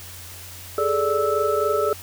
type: tone cluster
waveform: sine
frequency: 412.5 / 436.2 / 584 / 1311 Hz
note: G#4 / A4 / D5 / E6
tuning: -12 / -15 / -10 / -10 cents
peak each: -24 dBFS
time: 0.78-1.93 s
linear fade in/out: 2 ms
effects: added 90 Hz sine -42 dBFS peak until 2.02 s + white hiss -40 dBFS RMS until 2.02 s